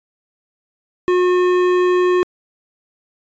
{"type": "tone with hard clipping", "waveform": "sine", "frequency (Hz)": 361.2, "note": "F#4", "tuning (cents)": -42, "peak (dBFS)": -14, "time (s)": [1.08, 2.23], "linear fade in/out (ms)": 0, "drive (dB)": 13, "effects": ["resampled to 16000 Hz"]}